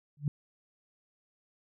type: tone with exponential growth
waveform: sine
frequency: 145.3 Hz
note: D3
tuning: 18 cents flat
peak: -22 dBFS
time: 0.17-0.28 s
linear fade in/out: 2 ms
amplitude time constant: 22 ms
effects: none